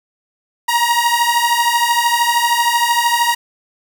sawtooth beating tone pair, 940 / 953 Hz, A#5 / A#5, +14 / +38 cents, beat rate 13 Hz, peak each -12 dBFS, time 0.68-3.35 s, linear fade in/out 10 ms, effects 7-bit

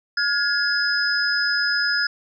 sine tone cluster, 1427 / 1679 / 5050 Hz, F6 / G#6 / D#8, +37 / +18 / +25 cents, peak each -23 dBFS, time 0.17-2.07 s, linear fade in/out 5 ms, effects none

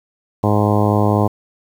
harmonic tone, 104.1 Hz, G#2, 5 cents sharp, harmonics 1 / 2 / 3 / 4 / 5 / 6 / 7 / 8 / 9 / 10, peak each -16 / -19 / -21 / -22 / -23 / -24 / -24 / -25 / -26 / -26 dBFS, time 0.43-1.28 s, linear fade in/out 10 ms, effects 7-bit

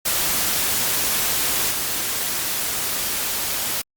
white noise with level steps, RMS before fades -21 / -24 dBFS, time 0.05-3.82 s, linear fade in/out 10 ms, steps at 1.7 s, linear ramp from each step 20 ms, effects Opus 48 kbps

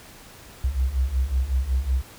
sine beating tone pair, 61.74 / 67.14 Hz, B1 / C2, 0 / +45 cents, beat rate 5.4 Hz, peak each -25 / -22 dBFS, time 0.64-2.02 s, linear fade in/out 5 ms, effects pink hiss -46 dBFS RMS until 2.18 s

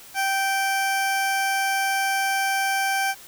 20% pulse tone, 780 Hz, G5, 9 cents flat, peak -16 dBFS, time 0.14-3.15 s, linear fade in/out 50 ms, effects white hiss -45 dBFS RMS until 3.27 s

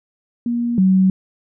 sine tone pair in turn, 237.6 / 188.58 Hz, A#3 / F#3, +33 / +33 cents, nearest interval major third, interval 400 cents, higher first, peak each -17 / -10 dBFS, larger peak second, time 0.46-0.78 / 0.78-1.1 s, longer neither, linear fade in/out 2 ms, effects none

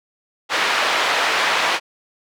pink band-pass noise, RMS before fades -19 dBFS, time 0.49-1.8 s, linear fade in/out 50 ms, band 830 to 3300 Hz, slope 12 dB/octave, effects none

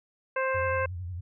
harmonic tone, 526 Hz, C5, 9 cents sharp, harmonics 1 / 2 / 3 / 4 / 5, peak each -28 / -31 / -32 / -38 / -38 dBFS, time 0.36-0.86 s, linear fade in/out 5 ms
sine tone with vibrato, 89 Hz, F2, 33 cents sharp, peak -33 dBFS, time 0.54-1.21 s, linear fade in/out 10 ms, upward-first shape sine, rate 11 Hz, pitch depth 98 cents each way
effects none

